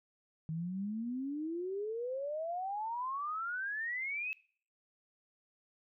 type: exponential sweep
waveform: sine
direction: up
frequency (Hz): 155.56 to 2619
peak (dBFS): -35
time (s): 0.49-4.33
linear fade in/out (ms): 0
effects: noise-tail reverb RT60 0.5 s tail -22 dB re dry